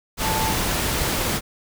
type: tone in noise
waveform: sine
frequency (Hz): 880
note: A5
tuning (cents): 0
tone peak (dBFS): -24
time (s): 0.2-0.56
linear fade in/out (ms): 50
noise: pink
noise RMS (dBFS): -23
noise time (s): 0.17-1.41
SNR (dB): -4
effects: none